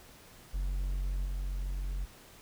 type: tone with level steps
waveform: triangle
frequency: 46.25 Hz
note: F#1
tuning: in tune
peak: -28 / -30 dBFS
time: 0.53-2.06 s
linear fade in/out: 20 ms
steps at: 1.25 s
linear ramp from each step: 10 ms
effects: pink hiss -55 dBFS RMS until 2.41 s